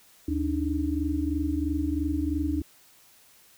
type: tone cluster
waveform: sine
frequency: 75.6 / 286.8 / 309.8 Hz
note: D#2 / D4 / D#4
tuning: -49 / -41 / -7 cents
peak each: -29 dBFS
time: 0.28-2.62 s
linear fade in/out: 5 ms
effects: white hiss -57 dBFS RMS until 3.57 s